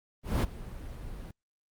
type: noise with ADSR envelope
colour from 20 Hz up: brown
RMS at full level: -22 dBFS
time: 0.23-1.31 s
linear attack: 200 ms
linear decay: 22 ms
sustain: -19 dB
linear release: 4 ms
effects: Opus 32 kbps